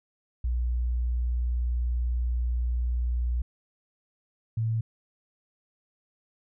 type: tone pair in turn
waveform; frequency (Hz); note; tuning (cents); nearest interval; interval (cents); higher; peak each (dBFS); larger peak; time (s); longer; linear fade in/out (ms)
sine; 60.3 / 112.39; B1 / A2; -41 / +37; major seventh; 1078; second; -24; neither; 0.44-3.42 / 4.57-4.81; first; 5
effects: none